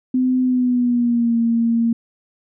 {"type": "tone with pitch glide", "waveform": "sine", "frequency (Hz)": [255.2, 231.3], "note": ["C4", "A#3"], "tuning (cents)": [-43, -13], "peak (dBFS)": -14, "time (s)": [0.14, 1.93], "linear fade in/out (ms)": 5, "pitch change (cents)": -170, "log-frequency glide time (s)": [0.42, 1.37], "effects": []}